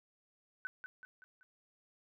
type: tone with echo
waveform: sine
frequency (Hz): 1512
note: F#6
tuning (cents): +37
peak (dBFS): -37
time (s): 0.65-0.67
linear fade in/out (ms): 0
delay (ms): 190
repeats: 4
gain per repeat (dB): -6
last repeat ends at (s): 1.43
effects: none